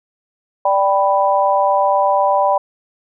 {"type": "chord", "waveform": "sine", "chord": "G major", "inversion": "second", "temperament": "equal", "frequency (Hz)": [587.3, 784, 987.8], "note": ["D5", "G5", "B5"], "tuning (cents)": [0, 0, 0], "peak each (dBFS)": -16, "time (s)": [0.65, 2.58], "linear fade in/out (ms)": 5, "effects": []}